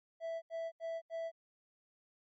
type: tone bursts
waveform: triangle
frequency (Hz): 659.3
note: E5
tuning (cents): 0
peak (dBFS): -35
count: 4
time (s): 0.2-1.317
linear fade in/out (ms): 50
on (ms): 220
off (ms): 79
effects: MP3 32 kbps